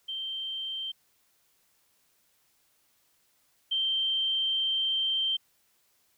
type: tone pair in turn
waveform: sine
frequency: 3136 / 3136 Hz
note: G7 / G7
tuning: 0 / 0 cents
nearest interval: unison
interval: 0 cents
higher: neither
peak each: -32 / -25 dBFS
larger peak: second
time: 0.08-0.92 / 3.71-5.37 s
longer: second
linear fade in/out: 10 ms
effects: white hiss -69 dBFS RMS until 6.17 s